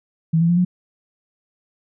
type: tone with pitch steps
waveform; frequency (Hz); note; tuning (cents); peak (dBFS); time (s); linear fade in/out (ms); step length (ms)
sine; 162.4 / 168.03 / 173.86 / 179.88; E3 / E3 / F3 / F#3; -26 / +33 / -7 / -49; -13; 0.33-0.65; 10; 80
effects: none